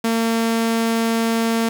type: tone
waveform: sawtooth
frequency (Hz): 227.7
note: A#3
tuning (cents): -40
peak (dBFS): -13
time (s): 0.04-1.69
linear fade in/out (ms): 5
effects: 7-bit